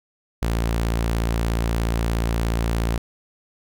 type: tone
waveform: sawtooth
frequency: 56.9 Hz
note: A#1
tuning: 41 cents flat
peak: -16 dBFS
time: 0.42-2.98 s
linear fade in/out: 5 ms
effects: none